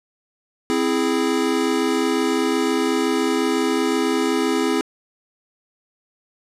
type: chord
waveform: square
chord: C augmented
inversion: none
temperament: equal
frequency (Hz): 261.6 / 329.6 / 415.3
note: C4 / E4 / G#4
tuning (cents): 0 / 0 / 0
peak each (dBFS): -23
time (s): 0.7-4.81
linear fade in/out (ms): 0
effects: low-pass 10000 Hz 12 dB/octave